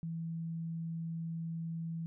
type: tone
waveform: sine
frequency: 164.81 Hz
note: E3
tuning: in tune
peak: -36 dBFS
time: 0.03-2.06 s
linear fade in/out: 0 ms
effects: none